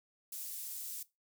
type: high-pass noise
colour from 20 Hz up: pink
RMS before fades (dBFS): -43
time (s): 0.32-1.03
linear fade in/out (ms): 5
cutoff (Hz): 9800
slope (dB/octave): 12
effects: noise-tail reverb RT60 0.2 s tail -18 dB re dry